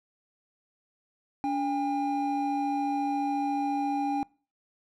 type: tone pair together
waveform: triangle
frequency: 286.4 / 805 Hz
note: D4 / G5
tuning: -43 / +46 cents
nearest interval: octave + tritone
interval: 1789 cents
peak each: -27 dBFS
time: 1.44-4.23 s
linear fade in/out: 0 ms
effects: noise-tail reverb RT60 0.4 s tail -25 dB re dry